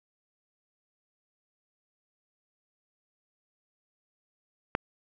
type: click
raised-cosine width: 0.5 ms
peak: -10 dBFS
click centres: 4.751 s
effects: none